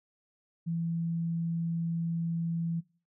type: tone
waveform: sine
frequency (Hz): 167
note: E3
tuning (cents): +23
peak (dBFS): -29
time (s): 0.66-2.81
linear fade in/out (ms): 20
effects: noise-tail reverb RT60 0.4 s tail -21 dB re dry